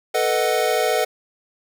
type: chord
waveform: square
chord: B dominant seventh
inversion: third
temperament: equal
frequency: 440 / 493.9 / 622.3 / 740 Hz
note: A4 / B4 / D#5 / F#5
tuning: 0 / 0 / 0 / 0 cents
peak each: -24 dBFS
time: 0.14-1.05 s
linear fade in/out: 10 ms
effects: none